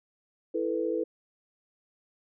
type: chord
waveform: sine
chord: E suspended fourth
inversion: none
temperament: just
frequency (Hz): 329.6 / 439.5 / 494.4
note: E4 / A4 / B4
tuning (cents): 0 / -2 / +2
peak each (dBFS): -31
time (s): 0.54-1.04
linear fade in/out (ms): 10
effects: none